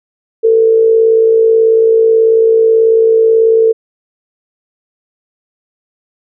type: tone with amplitude modulation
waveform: sine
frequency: 449 Hz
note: A4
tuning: 35 cents sharp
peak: -3 dBFS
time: 0.43-3.73 s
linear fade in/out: 20 ms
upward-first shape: sine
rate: 58.3 Hz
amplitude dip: 45%
effects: none